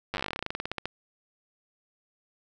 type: slowing click train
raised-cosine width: 0.3 ms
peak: -15 dBFS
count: 24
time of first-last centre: 0.14-0.856 s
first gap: 9 ms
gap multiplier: 1.1
effects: none